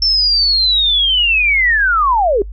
sine linear sweep, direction down, 5390 to 370 Hz, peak -10 dBFS, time 0.02-2.42 s, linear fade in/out 2 ms, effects noise-tail reverb RT60 0.1 s tail -22 dB re dry + added 50 Hz sine -25 dBFS peak until 2.52 s

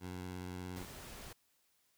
15% pulse tone with vibrato, 90.8 Hz, F#2, 32 cents flat, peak -36 dBFS, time 0-0.86 s, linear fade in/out 50 ms, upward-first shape triangle, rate 17 Hz, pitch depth 37 cents each way
pink noise, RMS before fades -50 dBFS, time 0.76-1.33 s, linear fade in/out 5 ms
effects white hiss -75 dBFS RMS until 1.97 s

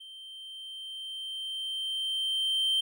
triangle tone with level ramp, 3129 Hz, G7, 4 cents flat, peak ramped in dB -43 to -22 dBFS, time 0-2.81 s, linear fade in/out 10 ms, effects none

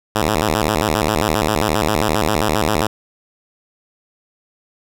5% pulse tone with vibrato, 90.9 Hz, F#2, 30 cents flat, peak -4 dBFS, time 0.15-2.87 s, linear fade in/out 5 ms, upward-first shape square, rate 7.5 Hz, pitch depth 290 cents each way, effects none

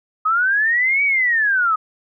sine linear two-way sweep, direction up then down, 1244.5 to 2288 to 1244.5 Hz, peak -14 dBFS, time 0.25-1.76 s, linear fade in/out 10 ms, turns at 1.04 s, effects none

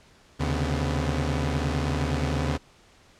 sawtooth tone cluster, 76.1 / 133 / 141.6 / 251.1 Hz, D#2 / C3 / C#3 / B3, -38 / +29 / +37 / +29 cents, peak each -23 / -28 / -26 / -29 dBFS, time 0.39-2.58 s, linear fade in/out 20 ms, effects pink hiss -56 dBFS RMS until 3.19 s + low-pass 7000 Hz 12 dB/octave

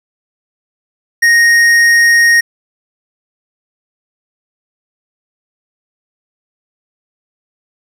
sine tone with tanh clipping, 1864.7 Hz, A#6, in tune, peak -7 dBFS, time 1.22-2.41 s, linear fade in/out 10 ms, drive 12 dB, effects none

